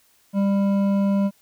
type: tone with hard clipping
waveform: triangle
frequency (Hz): 198.4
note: G3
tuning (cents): +21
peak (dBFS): -19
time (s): 0.33-1.31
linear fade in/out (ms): 50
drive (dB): 13
effects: white hiss -60 dBFS RMS until 1.41 s